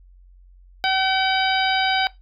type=harmonic tone with a mistuned harmonic; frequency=762 Hz; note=G5; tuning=49 cents flat; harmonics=1 / 2 / 3 / 4 / 5 / 6; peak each=-21 / -24 / -26 / -27 / -28 / -29 dBFS; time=0.84-2.07 s; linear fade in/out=0 ms; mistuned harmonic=6; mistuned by=+83 cents; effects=noise-tail reverb RT60 0.2 s tail -20 dB re dry + added 45 Hz sine -46 dBFS peak until 2.21 s